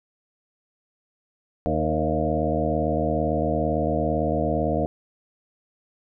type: harmonic tone with a mistuned harmonic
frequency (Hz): 77.78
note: D#2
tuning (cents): 0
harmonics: 1 / 2 / 3 / 4 / 6 / 7 / 8 / 9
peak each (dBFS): -29 / -29 / -29 / -29 / -29 / -29 / -29 / -29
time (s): 1.66-4.86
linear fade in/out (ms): 0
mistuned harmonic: 8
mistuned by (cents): +25
effects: none